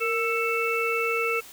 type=harmonic tone with a mistuned harmonic; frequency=441.9 Hz; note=A4; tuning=7 cents sharp; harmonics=1 / 3 / 5 / 6; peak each=-27 / -29 / -31 / -28 dBFS; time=0-1.41 s; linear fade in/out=20 ms; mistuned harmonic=1; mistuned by=+79 cents; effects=white hiss -46 dBFS RMS until 1.52 s